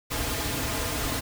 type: noise with comb filter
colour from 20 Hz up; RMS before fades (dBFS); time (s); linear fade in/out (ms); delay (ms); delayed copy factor
pink; -29; 0.1-1.21; 20; 5.3; -0.65
effects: none